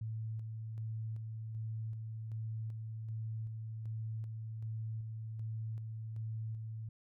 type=tone with tremolo; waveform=sine; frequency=110.8 Hz; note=A2; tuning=13 cents sharp; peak=-37 dBFS; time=0.01-6.89 s; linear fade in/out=5 ms; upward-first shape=square; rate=1.3 Hz; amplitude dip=30%; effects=none